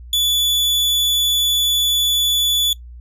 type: tone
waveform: 40% pulse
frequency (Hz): 3452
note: A7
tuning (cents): -34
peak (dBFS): -13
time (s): 0.13-2.73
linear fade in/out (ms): 2
effects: noise-tail reverb RT60 0.1 s tail -18 dB re dry + added 60 Hz sine -34 dBFS peak until 3 s